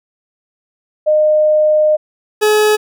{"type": "tone pair in turn", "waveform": ["sine", "40% pulse"], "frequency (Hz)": [612, 425], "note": ["D#5", "G#4"], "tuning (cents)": [-29, 40], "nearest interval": "tritone", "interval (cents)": 631, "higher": "first", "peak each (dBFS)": -8, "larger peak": "neither", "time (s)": [[1.06, 1.97], [2.41, 2.77]], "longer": "first", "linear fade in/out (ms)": 20, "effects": []}